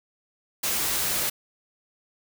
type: noise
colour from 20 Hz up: white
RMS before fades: -26 dBFS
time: 0.63-1.3 s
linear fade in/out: 10 ms
effects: none